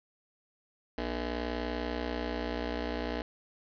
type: ring-modulated tone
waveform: 15% pulse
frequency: 179.6 Hz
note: F3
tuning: 49 cents sharp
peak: -23 dBFS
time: 0.98-3.22 s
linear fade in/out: 2 ms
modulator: 120 Hz
effects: resampled to 11025 Hz + 9-bit